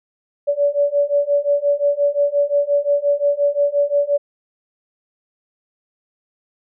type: beating tone pair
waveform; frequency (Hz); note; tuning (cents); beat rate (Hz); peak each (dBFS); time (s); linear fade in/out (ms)
sine; 571 / 576.7; D5 / D5; -49 / -32; 5.7; -18 / -17; 0.47-4.18; 20
effects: none